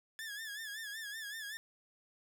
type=tone with vibrato; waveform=sawtooth; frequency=1721 Hz; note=A6; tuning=39 cents flat; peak=-38 dBFS; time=0.19-1.57 s; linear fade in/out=0 ms; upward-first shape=sine; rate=5.3 Hz; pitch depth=92 cents each way; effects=none